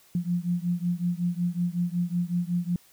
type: beating tone pair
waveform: sine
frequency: 173 / 178.4 Hz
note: F3 / F3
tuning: -16 / +37 cents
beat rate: 5.4 Hz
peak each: -27 / -28 dBFS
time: 0.15-2.76 s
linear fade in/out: 2 ms
effects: white hiss -58 dBFS RMS until 2.92 s